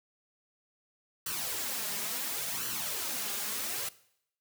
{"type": "noise with flanger", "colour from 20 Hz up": "white", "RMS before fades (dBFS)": -35, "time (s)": [1.26, 3.89], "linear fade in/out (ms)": 5, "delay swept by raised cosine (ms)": [0.67, 4.97], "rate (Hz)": 0.71, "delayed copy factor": 0.65, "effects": ["noise-tail reverb RT60 0.7 s tail -19 dB re dry", "high-pass 100 Hz 12 dB/octave"]}